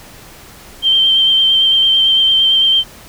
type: tone with vibrato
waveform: sine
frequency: 3136 Hz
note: G7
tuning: in tune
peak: -8 dBFS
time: 0.82-2.84 s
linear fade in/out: 50 ms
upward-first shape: sine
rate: 8.9 Hz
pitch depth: 18 cents each way
effects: pink hiss -38 dBFS RMS until 3.08 s